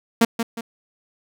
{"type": "tone with echo", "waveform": "sawtooth", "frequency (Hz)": 230, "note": "A#3", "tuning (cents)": -23, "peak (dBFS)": -8, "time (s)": [0.21, 0.25], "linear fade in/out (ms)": 5, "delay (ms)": 180, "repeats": 2, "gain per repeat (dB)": -8, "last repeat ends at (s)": 0.61, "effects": []}